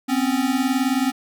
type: beating tone pair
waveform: square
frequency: 252.8 / 271.8 Hz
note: B3 / C#4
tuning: +41 / -34 cents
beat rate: 19 Hz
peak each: -22 dBFS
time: 0.08-1.12 s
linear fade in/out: 20 ms
effects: none